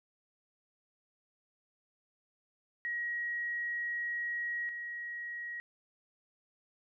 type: tone pair in turn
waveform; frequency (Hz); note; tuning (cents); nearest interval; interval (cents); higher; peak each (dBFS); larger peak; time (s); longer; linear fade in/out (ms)
sine; 1900 / 1900; A#6 / A#6; +33 / +33; unison; 0; neither; -33 / -38; first; 2.85-4.69 / 4.69-5.6; first; 0
effects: none